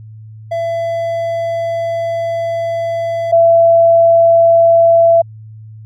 triangle / sine tone pair in turn, 670 / 670 Hz, E5 / E5, +28 / +28 cents, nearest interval unison, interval 0 cents, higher neither, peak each -13 / -5 dBFS, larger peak second, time 0.51-3.32 / 3.32-5.22 s, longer first, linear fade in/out 10 ms, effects added 109 Hz sine -31 dBFS peak until 5.85 s

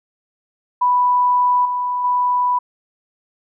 sine tone with level steps, 988 Hz, B5, in tune, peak -12 / -18 / -14 dBFS, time 0.81-2.59 s, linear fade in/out 10 ms, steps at 1.65 / 2.04 s, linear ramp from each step 5 ms, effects none

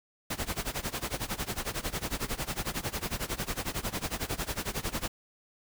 pink noise with tremolo, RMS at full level -31 dBFS, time 0.3-5.08 s, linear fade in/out 5 ms, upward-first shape sine, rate 11 Hz, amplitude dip 90%, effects none

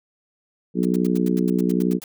harmonic tone, 61.1 Hz, B1, 18 cents flat, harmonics 3 / 4 / 5 / 6 / 7, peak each -21 / -23 / -25 / -27 / -28 dBFS, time 0.74-2 s, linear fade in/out 50 ms
white noise bursts, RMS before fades -39 dBFS, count 12, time 0.83-2.039 s, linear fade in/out 0 ms, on 21 ms, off 87 ms
effects none

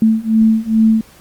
sine beating tone pair, 220 / 222.4 Hz, A3 / A3, 0 / +19 cents, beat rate 2.4 Hz, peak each -13 / -12 dBFS, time 0.02-1.01 s, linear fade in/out 2 ms, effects pink hiss -45 dBFS RMS until 1.2 s + Opus 24 kbps

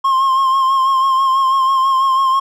triangle tone with vibrato, 1066 Hz, C6, 32 cents sharp, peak -9 dBFS, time 0.04-2.4 s, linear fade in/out 10 ms, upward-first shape sine, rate 6.1 Hz, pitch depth 35 cents each way, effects none

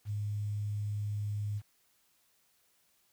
sine tone with quantisation, 103.83 Hz, G#2, in tune, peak -32 dBFS, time 0.05-1.62 s, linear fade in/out 50 ms, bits 10, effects white hiss -71 dBFS RMS until 3.12 s

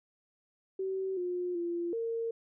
sine tone with pitch steps, 381.6 / 357.3 / 343.8 / 458.4 Hz, G4 / F4 / F4 / A#4, -47 / +40 / -27 / -29 cents, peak -31 dBFS, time 0.79-2.31 s, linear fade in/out 5 ms, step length 380 ms, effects none

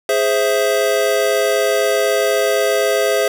square chord, Ab augmented, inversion none, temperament equal, 415.3 / 523.3 / 659.3 Hz, Ab4 / C5 / E5, 0 / 0 / 0 cents, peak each -19 dBFS, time 0.09-3.28 s, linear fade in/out 2 ms, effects none

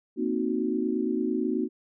sine chord, C half-diminished seventh, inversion third, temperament equal, 233.1 / 261.6 / 311.1 / 370 Hz, Bb3 / C4 / Eb4 / Gb4, 0 / 0 / 0 / 0 cents, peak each -30 dBFS, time 0.16-1.69 s, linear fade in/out 50 ms, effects none

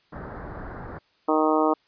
pink low-pass noise, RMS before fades -37 dBFS, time 0.12-0.99 s, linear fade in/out 10 ms, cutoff 1700 Hz, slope 48 dB/octave
harmonic tone, 155.56 Hz, D#3, in tune, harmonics 2 / 3 / 4 / 5 / 6 / 7 / 8, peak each -23 / -25 / -26 / -27 / -28 / -28 / -29 dBFS, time 1.28-1.74 s, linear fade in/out 10 ms
effects white hiss -64 dBFS RMS until 1.87 s + resampled to 11025 Hz

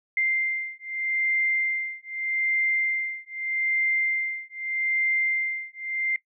sine beating tone pair, 2093 / 2093.81 Hz, C7 / C7, 0 / +1 cents, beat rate 0.81 Hz, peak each -27 dBFS, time 0.17-6.16 s, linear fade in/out 2 ms, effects noise-tail reverb RT60 0.1 s tail -17 dB re dry

